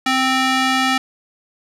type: tone with band-pass filter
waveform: square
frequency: 261.6 Hz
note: C4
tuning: in tune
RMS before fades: -17 dBFS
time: 0.06-0.98 s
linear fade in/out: 5 ms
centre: 2300 Hz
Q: 0.67
effects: none